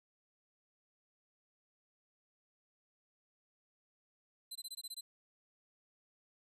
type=tone bursts; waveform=25% pulse; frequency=4050 Hz; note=B7; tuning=43 cents sharp; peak=-38 dBFS; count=8; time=4.51-5.01 s; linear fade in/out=10 ms; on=45 ms; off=20 ms; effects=none